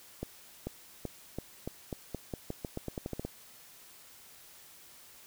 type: accelerating click train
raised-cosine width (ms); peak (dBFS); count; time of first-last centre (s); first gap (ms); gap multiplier
2; -22; 17; 0.23-3.25; 440; 0.87
effects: white hiss -55 dBFS RMS until 5.26 s